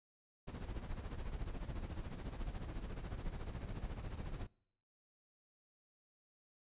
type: noise with tremolo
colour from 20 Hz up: brown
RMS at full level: -41 dBFS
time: 0.47-4.47 s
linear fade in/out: 10 ms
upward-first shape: sine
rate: 14 Hz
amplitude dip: 65%
effects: noise-tail reverb RT60 0.7 s tail -25 dB re dry + resampled to 8000 Hz